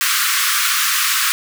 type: high-pass noise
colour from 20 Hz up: pink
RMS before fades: -17 dBFS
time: 0.01-1.32 s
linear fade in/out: 0 ms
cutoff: 1100 Hz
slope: 96 dB/octave
effects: none